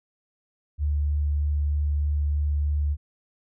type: tone with vibrato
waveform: sine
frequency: 73.42 Hz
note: D2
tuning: in tune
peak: -21 dBFS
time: 0.78-2.97 s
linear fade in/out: 50 ms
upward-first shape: sine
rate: 3.2 Hz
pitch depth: 8 cents each way
effects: none